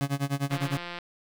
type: tone with tremolo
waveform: 30% pulse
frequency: 140 Hz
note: C#3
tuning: 18 cents sharp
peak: -21 dBFS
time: 0.01-0.77 s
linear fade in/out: 0 ms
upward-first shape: sine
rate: 9.9 Hz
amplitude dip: 95%
type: click train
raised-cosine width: 0.3 ms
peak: -21 dBFS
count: 84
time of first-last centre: 0.51-0.987 s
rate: 174 Hz
effects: none